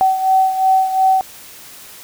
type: beating tone pair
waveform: sine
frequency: 760 / 762.8 Hz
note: F#5 / G5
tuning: +46 / -47 cents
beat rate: 2.8 Hz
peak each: -12 / -18 dBFS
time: 0.01-1.21 s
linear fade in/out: 0 ms
effects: white hiss -38 dBFS RMS until 2.03 s